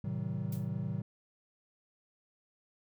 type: chord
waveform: triangle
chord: A diminished seventh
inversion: none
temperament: just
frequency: 110 / 132 / 158.4 / 190.08 Hz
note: A2 / C3 / Eb3 / Gb3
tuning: 0 / +16 / +31 / +47 cents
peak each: -37 dBFS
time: 0.04-1.02 s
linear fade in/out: 5 ms
type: noise with exponential decay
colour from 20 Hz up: blue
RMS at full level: -45 dBFS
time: 0.52-0.7 s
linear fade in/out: 5 ms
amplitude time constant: 38 ms
effects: none